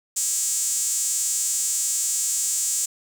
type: tone with high-pass filter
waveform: sawtooth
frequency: 320.4 Hz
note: E4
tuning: 49 cents flat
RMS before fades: -24 dBFS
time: 0.16-2.86 s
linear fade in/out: 10 ms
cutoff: 7400 Hz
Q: 5
effects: none